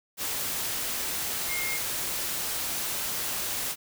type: tone in noise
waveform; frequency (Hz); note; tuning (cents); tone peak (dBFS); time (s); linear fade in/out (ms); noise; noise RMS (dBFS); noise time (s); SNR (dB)
sine; 2132; C7; +32; -31; 1.47-1.8; 50; white; -31; 0.17-3.76; -3
effects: none